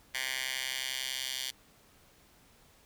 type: tone with high-pass filter sweep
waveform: 10% pulse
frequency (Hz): 130.81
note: C3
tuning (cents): 0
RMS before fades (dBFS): -36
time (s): 0.14-1.51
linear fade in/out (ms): 10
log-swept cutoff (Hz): 2100 to 3400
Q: 1.6
effects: pink hiss -62 dBFS RMS until 2.85 s